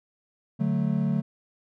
triangle chord, D major, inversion none, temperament equal, 146.83 / 185 / 220 Hz, D3 / F#3 / A3, 0 / 0 / 0 cents, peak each -25 dBFS, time 0.59-1.22 s, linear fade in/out 20 ms, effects none

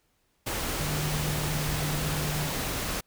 sine tone in noise, 150.6 Hz, D3, 44 cents sharp, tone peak -30 dBFS, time 0.8-2.5 s, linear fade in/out 10 ms, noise pink, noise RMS -31 dBFS, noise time 0.46-3.01 s, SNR -2 dB, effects pink hiss -71 dBFS RMS until 3.06 s

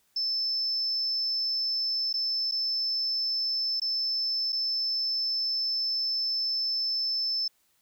sine tone with dropouts, 5274 Hz, E8, in tune, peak -25 dBFS, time 0.16-7.48 s, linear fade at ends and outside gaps 5 ms, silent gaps 2.129-2.139 / 2.513-2.52 / 3.799-3.817 / 4.523-4.527 s, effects tanh soft clip ceiling -21 dBFS + white hiss -69 dBFS RMS until 7.81 s

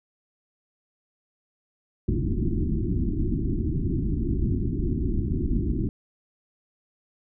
pink low-pass noise, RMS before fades -25 dBFS, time 2.08-5.89 s, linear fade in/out 2 ms, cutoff 370 Hz, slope 96 dB/octave, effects none

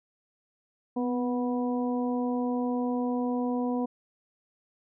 harmonic tone with a mistuned harmonic, 245.1 Hz, B3, 13 cents flat, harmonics 1 / 2 / 3 / 4, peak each -27 / -33 / -37 / -39 dBFS, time 0.96-3.86 s, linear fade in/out 10 ms, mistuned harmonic 1, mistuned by +25 cents, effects none

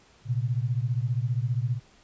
sine beating tone pair, 116.54 / 131.54 Hz, A#2 / C3, 0 / +10 cents, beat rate 15 Hz, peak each -26 / -28 dBFS, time 0.25-1.8 s, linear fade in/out 50 ms, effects pink hiss -58 dBFS RMS until 2.03 s + resampled to 16000 Hz

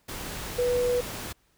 sine tone in noise, 490.9 Hz, B4, 10 cents flat, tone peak -22 dBFS, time 0.58-1.01 s, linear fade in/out 10 ms, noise pink, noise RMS -36 dBFS, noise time 0.08-1.33 s, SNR +11 dB, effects pink hiss -67 dBFS RMS until 1.57 s

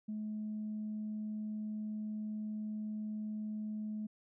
sine tone, 213.7 Hz, G#3, 50 cents sharp, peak -36 dBFS, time 0.08-4.07 s, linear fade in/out 10 ms, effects tanh soft clip ceiling -33 dBFS

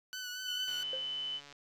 15% pulse tone with vibrato, 1491 Hz, F#6, 13 cents sharp, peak -33 dBFS, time 0.13-0.83 s, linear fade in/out 0 ms, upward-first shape triangle, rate 4.4 Hz, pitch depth 33 cents each way
sine tone, 3017 Hz, F#7, 33 cents sharp, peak -35 dBFS, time 0.44-1.41 s, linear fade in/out 50 ms
click train, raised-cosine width 0.2 ms, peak -35 dBFS, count 122, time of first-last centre 0.68-1.526 s, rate 143 Hz
triangle tone with exponential decay, 523.3 Hz, C5, in tune, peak -34 dBFS, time 0.93-1.09 s, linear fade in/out 2 ms, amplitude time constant 33 ms
effects resampled to 32000 Hz

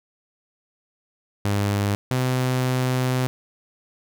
sawtooth tone pair in turn, 101.5 / 127.88 Hz, G#2 / C3, -39 / -39 cents, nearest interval major third, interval 400 cents, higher second, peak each -16 dBFS, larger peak neither, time 1.45-1.95 / 2.11-3.27 s, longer second, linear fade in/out 0 ms, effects none

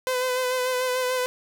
sawtooth tone with vibrato, 507 Hz, B4, 45 cents sharp, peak -19 dBFS, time 0.07-1.26 s, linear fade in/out 0 ms, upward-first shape sine, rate 6.8 Hz, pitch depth 27 cents each way, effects none

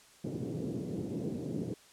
pink band-pass noise, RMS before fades -37 dBFS, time 0.24-1.74 s, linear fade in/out 5 ms, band 130 to 420 Hz, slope 24 dB/octave, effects white hiss -59 dBFS RMS until 1.92 s + low-pass 9000 Hz 12 dB/octave

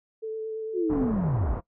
sine tone with vibrato, 440 Hz, A4, in tune, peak -29 dBFS, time 0.22-1.13 s, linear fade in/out 20 ms, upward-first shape sine, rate 8.8 Hz, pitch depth 13 cents each way
sine linear sweep, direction down, 380 to 36.71 Hz, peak -23 dBFS, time 0.73-1.56 s, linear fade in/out 50 ms
pink low-pass noise, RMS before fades -33 dBFS, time 0.89-1.61 s, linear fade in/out 20 ms, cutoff 1100 Hz, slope 24 dB/octave
effects noise-tail reverb RT60 0.1 s tail -19 dB re dry

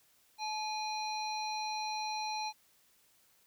harmonic tone with a mistuned harmonic, 820 Hz, G#5, 22 cents flat, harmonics 1 / 3 / 5 / 7, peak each -36 / -44 / -41 / -48 dBFS, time 0.38-2.53 s, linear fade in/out 50 ms, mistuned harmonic 1, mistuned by +80 cents, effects white hiss -68 dBFS RMS until 3.46 s

